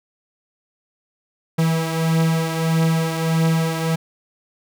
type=beating tone pair; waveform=45% pulse; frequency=162.2 / 163.8 Hz; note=E3 / E3; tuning=-28 / -11 cents; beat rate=1.6 Hz; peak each=-18 / -23 dBFS; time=1.58-3.96 s; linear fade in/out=10 ms; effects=none